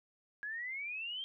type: exponential sweep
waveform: sine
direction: up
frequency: 1652 to 3206 Hz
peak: -38 dBFS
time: 0.43-1.24 s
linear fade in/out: 0 ms
effects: none